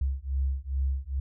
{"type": "beating tone pair", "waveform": "sine", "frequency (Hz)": [66.3, 68.7], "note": ["C2", "C#2"], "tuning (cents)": [23, -15], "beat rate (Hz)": 2.4, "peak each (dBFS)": -29, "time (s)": [0.01, 1.2], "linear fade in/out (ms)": 5, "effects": []}